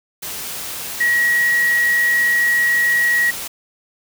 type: tone in noise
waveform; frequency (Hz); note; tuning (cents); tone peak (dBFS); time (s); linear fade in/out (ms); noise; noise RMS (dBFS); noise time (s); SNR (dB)
sine; 1908; A#6; +40; -13; 1-3.31; 10; white; -28; 0.22-3.48; +12
effects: none